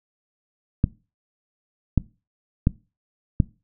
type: clicks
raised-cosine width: 5 ms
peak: -4 dBFS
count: 4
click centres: 0.841 / 1.977 / 2.671 / 3.402 s
effects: noise-tail reverb RT60 0.3 s tail -21 dB re dry